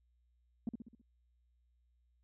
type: tone with echo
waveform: sine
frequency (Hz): 229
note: A#3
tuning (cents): -31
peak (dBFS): -31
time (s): 0.67-0.69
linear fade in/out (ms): 2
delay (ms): 65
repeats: 5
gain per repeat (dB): -6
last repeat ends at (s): 1.015
effects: tanh soft clip ceiling -31 dBFS + added 60 Hz sine -70 dBFS peak until 2.23 s